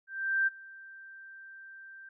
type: tone with ADSR envelope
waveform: sine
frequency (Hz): 1570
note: G6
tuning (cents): +2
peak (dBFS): -23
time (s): 0.07-2.09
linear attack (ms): 400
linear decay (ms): 22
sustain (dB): -23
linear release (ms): 4
effects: none